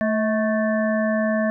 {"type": "harmonic tone with a mistuned harmonic", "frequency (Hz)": 220, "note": "A3", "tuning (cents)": 0, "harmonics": [1, 3, 5, 7, 8], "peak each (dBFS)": [-21, -22, -33, -37, -29], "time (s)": [0.01, 1.5], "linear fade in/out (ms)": 0, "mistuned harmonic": 3, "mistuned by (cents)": -47, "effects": []}